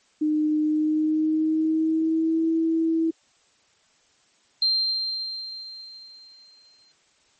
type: tone with pitch glide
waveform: sine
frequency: 305.5 to 325.5 Hz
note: D#4 to E4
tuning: -32 to -22 cents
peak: -19 dBFS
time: 0.21-3.11 s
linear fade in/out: 10 ms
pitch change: +110 cents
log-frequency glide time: 0.62-2.48 s
type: tone with exponential decay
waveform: sine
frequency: 4162 Hz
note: C8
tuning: 10 cents flat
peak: -17 dBFS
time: 4.62-6.92 s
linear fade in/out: 2 ms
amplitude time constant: 500 ms
effects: white hiss -62 dBFS RMS until 7.39 s + MP3 32 kbps